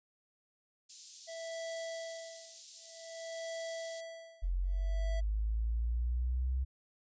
white high-pass noise, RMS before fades -47 dBFS, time 0.89-4.01 s, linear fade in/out 10 ms, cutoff 4000 Hz, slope 24 dB/octave
square tone with tremolo, 659.3 Hz, E5, in tune, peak -39 dBFS, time 1.27-5.21 s, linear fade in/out 20 ms, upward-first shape sine, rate 0.53 Hz, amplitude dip 100%
sine linear sweep, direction up, 43.57 to 65.41 Hz, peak -30 dBFS, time 4.42-6.65 s, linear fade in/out 20 ms
effects resampled to 16000 Hz

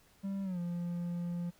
triangle tone with pitch glide, 196 to 173.61 Hz, G3 to F3, 0 to -10 cents, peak -32 dBFS, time 0.23-1.51 s, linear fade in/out 20 ms, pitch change -210 cents, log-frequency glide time 0.43-0.59 s, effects pink hiss -65 dBFS RMS until 1.59 s

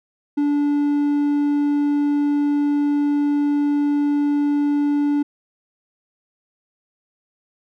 triangle tone, 290 Hz, D4, 22 cents flat, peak -14 dBFS, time 0.37-5.23 s, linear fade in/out 10 ms, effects none

